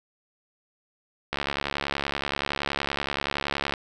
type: click train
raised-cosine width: 0.3 ms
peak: -10 dBFS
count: 171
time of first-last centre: 1.33-3.738 s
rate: 70.6 Hz
effects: none